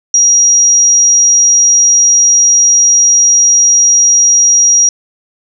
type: tone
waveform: sine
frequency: 5720 Hz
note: F8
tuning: 41 cents sharp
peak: -4 dBFS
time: 0.14-4.89 s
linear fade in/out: 2 ms
effects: none